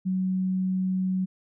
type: tone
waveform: sine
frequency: 186.7 Hz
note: F#3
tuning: 16 cents sharp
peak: -23 dBFS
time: 0.05-1.26 s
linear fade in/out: 20 ms
effects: none